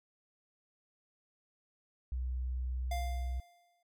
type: tone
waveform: sine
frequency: 62.9 Hz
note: B1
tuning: 32 cents sharp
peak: -33 dBFS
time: 2.12-3.4 s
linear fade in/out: 0 ms
type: tone with exponential decay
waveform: square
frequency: 698.5 Hz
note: F5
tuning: in tune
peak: -36 dBFS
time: 2.91-3.83 s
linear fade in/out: 5 ms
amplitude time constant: 200 ms
effects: none